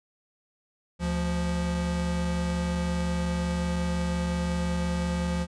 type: tone pair together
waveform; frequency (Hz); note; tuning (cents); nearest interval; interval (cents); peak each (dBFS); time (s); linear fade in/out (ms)
square; 73.42 / 174.62; D2 / F3; 0 / 0; octave + minor third; 1500; -31 / -28; 0.99-5.47; 50
effects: resampled to 22050 Hz